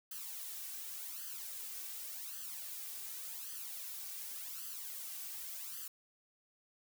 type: noise with flanger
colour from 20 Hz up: blue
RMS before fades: -45 dBFS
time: 0.11-5.88 s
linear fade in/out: 5 ms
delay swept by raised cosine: 0.64 to 2.64 ms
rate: 0.88 Hz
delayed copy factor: +0.75
effects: none